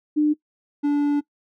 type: tone pair in turn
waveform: sine / triangle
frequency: 300.3 / 289.8 Hz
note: D4 / D4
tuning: +39 / -23 cents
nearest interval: minor second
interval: 62 cents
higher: first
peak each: -15 dBFS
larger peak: neither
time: 0.16-0.34 / 0.83-1.21 s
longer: second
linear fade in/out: 20 ms
effects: noise-tail reverb RT60 0.1 s tail -20 dB re dry